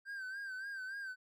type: tone with vibrato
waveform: triangle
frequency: 1568 Hz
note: G6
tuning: in tune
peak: -39 dBFS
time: 0.05-1.16 s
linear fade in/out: 50 ms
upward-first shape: sine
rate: 3.5 Hz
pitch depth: 68 cents each way
effects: none